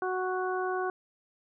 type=harmonic tone; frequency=370 Hz; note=F#4; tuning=in tune; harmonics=1 / 2 / 3 / 4; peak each=-31 / -34 / -36 / -37 dBFS; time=0.02-0.9 s; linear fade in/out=2 ms; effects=none